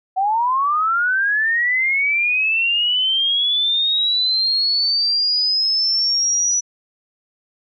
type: linear sweep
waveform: sine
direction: up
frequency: 741 to 5920 Hz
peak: -15 dBFS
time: 0.16-6.61 s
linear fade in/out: 20 ms
effects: none